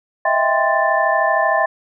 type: tone cluster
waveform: sine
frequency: 633 / 666 / 793 / 1042 / 1766 Hz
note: D#5 / E5 / G5 / C6 / A6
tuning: +30 / +18 / +20 / -7 / +6 cents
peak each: -20 dBFS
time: 0.25-1.66 s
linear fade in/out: 5 ms
effects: none